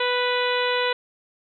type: harmonic tone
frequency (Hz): 493.9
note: B4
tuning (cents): 0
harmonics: 1 / 2 / 3 / 4 / 5 / 6 / 7 / 8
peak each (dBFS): -24 / -27 / -29 / -30 / -31 / -32 / -32 / -33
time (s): 0-0.93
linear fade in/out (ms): 5
effects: none